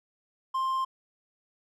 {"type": "tone", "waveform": "triangle", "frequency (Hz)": 1053, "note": "C6", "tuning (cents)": 11, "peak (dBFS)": -24, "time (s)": [0.54, 0.85], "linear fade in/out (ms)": 10, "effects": []}